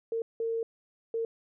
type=tone bursts at uneven times; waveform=sine; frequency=455.9 Hz; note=A#4; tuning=39 cents flat; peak=-28 dBFS; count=3; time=0.12-0.22 / 0.4-0.63 / 1.14-1.25 s; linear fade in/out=2 ms; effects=none